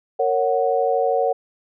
sine chord, F# major, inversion first, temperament just, 462.5 / 555 / 740 Hz, A#4 / C#5 / F#5, -14 / +2 / 0 cents, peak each -21 dBFS, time 0.19-1.33 s, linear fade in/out 10 ms, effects none

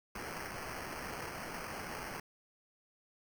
blue noise with sample-and-hold, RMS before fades -43 dBFS, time 0.15-2.2 s, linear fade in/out 5 ms, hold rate 3675 Hz, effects none

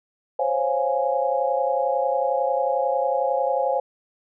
sine chord, Db major seventh, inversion third, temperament equal, 523.3 / 554.4 / 698.5 / 830.6 Hz, C5 / Db5 / F5 / Ab5, 0 / 0 / 0 / 0 cents, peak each -24 / -25 / -27 / -25 dBFS, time 0.39-3.8 s, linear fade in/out 5 ms, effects none

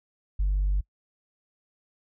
sine tone, 48.59 Hz, G1, 15 cents flat, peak -20 dBFS, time 0.39-0.81 s, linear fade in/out 10 ms, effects noise-tail reverb RT60 0.1 s tail -24 dB re dry + tanh soft clip ceiling -19 dBFS

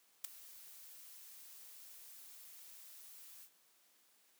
blue noise with ADSR envelope, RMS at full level -36 dBFS, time 0.24-3.5 s, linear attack 8 ms, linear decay 4 ms, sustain -20 dB, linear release 74 ms, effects white hiss -71 dBFS RMS until 4.39 s + high-pass 200 Hz 12 dB/octave

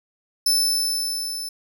sawtooth tone with level ramp, 5274 Hz, E8, in tune, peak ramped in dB -13 to -26 dBFS, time 0.46-1.49 s, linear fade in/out 5 ms, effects none

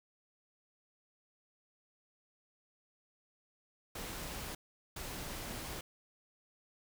pink noise bursts at uneven times, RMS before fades -43 dBFS, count 2, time 3.95-4.55 / 4.96-5.81 s, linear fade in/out 5 ms, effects none

